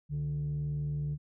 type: tone pair together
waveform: sine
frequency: 65.41 / 146.84 Hz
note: C2 / D3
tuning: 0 / 0 cents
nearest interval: octave + major second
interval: 1400 cents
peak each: -39 / -29 dBFS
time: 0.09-1.18 s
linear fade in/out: 50 ms
effects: tanh soft clip ceiling -28 dBFS